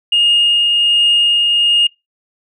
sine tone with tremolo, 2845 Hz, F7, 31 cents sharp, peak -7 dBFS, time 0.12-1.87 s, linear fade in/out 5 ms, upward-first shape triangle, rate 1.3 Hz, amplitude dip 30%, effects noise-tail reverb RT60 0.2 s tail -23 dB re dry + tanh soft clip ceiling -5 dBFS

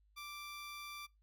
15% pulse tone, 1174.7 Hz, D6, in tune, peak -40 dBFS, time 0.16-1.07 s, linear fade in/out 20 ms, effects noise-tail reverb RT60 0.2 s tail -22 dB re dry + added 51 Hz sine -68 dBFS peak until 1.22 s

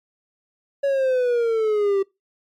triangle exponential sweep, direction down, 563 to 386.7 Hz, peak -15 dBFS, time 0.83-2.03 s, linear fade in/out 10 ms, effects noise-tail reverb RT60 0.2 s tail -23 dB re dry + MP3 96 kbps

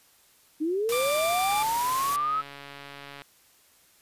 sine linear sweep, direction up, 296.3 to 1305 Hz, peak -24 dBFS, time 0.6-2.42 s, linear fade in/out 20 ms
white noise, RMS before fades -34 dBFS, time 0.89-2.16 s, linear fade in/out 0 ms
20% pulse tone, 1182 Hz, D6, 11 cents sharp, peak -23 dBFS, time 0.92-1.63 s, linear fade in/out 5 ms
click train, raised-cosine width 0.3 ms, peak -26 dBFS, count 242, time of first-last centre 1.51-3.219 s, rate 141 Hz
effects white hiss -60 dBFS RMS until 4.01 s + resampled to 32000 Hz

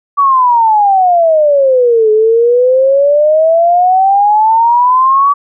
sine exponential two-way sweep, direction down then up, 1148 to 426.1 to 1148 Hz, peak -5 dBFS, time 0.17-5.34 s, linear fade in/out 20 ms, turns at 2.11 s, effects none

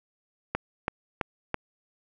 click train, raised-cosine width 0.5 ms, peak -11 dBFS, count 4, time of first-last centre 0.55-1.543 s, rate 3.02 Hz, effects none

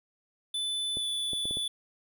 square tone with pitch glide, 3500 to 3468 Hz, A7 to A7, -10 to -26 cents, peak -30 dBFS, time 0.54-1.68 s, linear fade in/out 5 ms, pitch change -16 cents, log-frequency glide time 0.94-1.06 s
clicks, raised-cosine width 2 ms, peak -27 dBFS, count 5, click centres 0.971 / 1.333 / 1.455 / 1.51 / 1.571 s
effects none

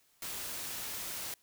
white noise, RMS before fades -40 dBFS, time 0.22-1.34 s, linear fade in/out 2 ms, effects white hiss -69 dBFS RMS until 1.42 s

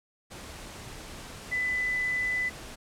sine tone in noise, 2000 Hz, B6, 21 cents sharp, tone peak -26 dBFS, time 1.51-2.5 s, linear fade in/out 20 ms, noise pink, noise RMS -43 dBFS, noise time 0.3-2.76 s, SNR +14 dB, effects low-pass 10000 Hz 12 dB/octave

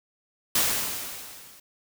white noise with level ramp, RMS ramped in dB -21 to -51 dBFS, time 0.55-1.6 s, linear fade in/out 5 ms, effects none

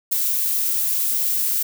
violet noise with ADSR envelope, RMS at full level -17 dBFS, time 0.11-1.63 s, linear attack 18 ms, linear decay 6 ms, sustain -4 dB, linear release 7 ms, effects none

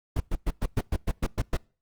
brown noise bursts, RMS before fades -24 dBFS, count 10, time 0.16-1.57 s, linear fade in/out 5 ms, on 42 ms, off 110 ms, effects noise-tail reverb RT60 0.4 s tail -26 dB re dry + Opus 24 kbps

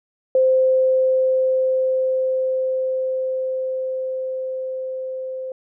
sine tone with level ramp, 520 Hz, C5, 11 cents flat, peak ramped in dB -12 to -26 dBFS, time 0.35-5.52 s, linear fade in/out 2 ms, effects none

